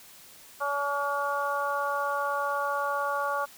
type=harmonic tone; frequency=284.1 Hz; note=C#4; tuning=43 cents sharp; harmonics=2 / 3 / 4 / 5; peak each=-32 / -33 / -30 / -33 dBFS; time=0.6-3.46 s; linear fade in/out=20 ms; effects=white hiss -51 dBFS RMS until 3.57 s